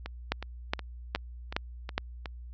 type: two click trains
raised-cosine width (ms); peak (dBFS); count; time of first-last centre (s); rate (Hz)
0.3; -21 / -11; 7 / 5; 0.06-2.258 / 0.32-1.98; 2.73 / 2.41
effects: added 60 Hz sine -41 dBFS peak until 2.53 s + resampled to 16000 Hz